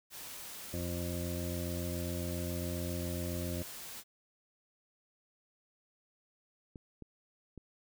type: noise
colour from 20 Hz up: white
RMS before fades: -46 dBFS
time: 0.1-4.04 s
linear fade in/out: 50 ms
type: harmonic tone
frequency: 87.31 Hz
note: F2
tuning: in tune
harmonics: 1 / 2 / 3 / 4 / 6 / 7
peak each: -38 / -41 / -43 / -44 / -46 / -46 dBFS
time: 0.73-3.63 s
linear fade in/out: 10 ms
type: clicks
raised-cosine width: 3 ms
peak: -34 dBFS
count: 3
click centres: 6.758 / 7.023 / 7.577 s
effects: none